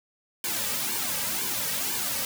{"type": "noise with flanger", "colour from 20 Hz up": "white", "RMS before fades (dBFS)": -29, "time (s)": [0.44, 2.25], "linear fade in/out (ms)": 2, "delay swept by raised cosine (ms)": [1.5, 2.9], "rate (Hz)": 2, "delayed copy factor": -0.9, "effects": []}